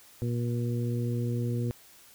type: harmonic tone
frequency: 119.5 Hz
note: A#2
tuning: 43 cents sharp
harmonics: 1 / 2 / 3 / 4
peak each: -28 / -34 / -38 / -40 dBFS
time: 0.22-1.71 s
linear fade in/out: 0 ms
effects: white hiss -55 dBFS RMS until 2.14 s